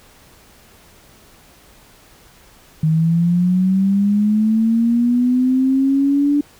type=linear sweep; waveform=sine; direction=up; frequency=155.56 to 291.6 Hz; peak=-12 dBFS; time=2.83-6.41 s; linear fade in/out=5 ms; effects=pink hiss -48 dBFS RMS until 6.59 s